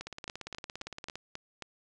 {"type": "two click trains", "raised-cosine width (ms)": 0.2, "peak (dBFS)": [-22, -23], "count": [7, 20], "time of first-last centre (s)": [[0.01, 1.623], [0.07, 1.156]], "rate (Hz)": [3.72, 17.5], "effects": ["resampled to 22050 Hz"]}